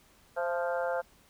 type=harmonic tone with a mistuned harmonic; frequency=174.61 Hz; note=F3; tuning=in tune; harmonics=3 / 4 / 5 / 6 / 7 / 8 / 9; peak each=-31 / -34 / -38 / -46 / -47 / -39 / -43 dBFS; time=0.36-1.02 s; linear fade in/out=20 ms; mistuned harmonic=4; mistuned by=-39 cents; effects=pink hiss -62 dBFS RMS until 1.29 s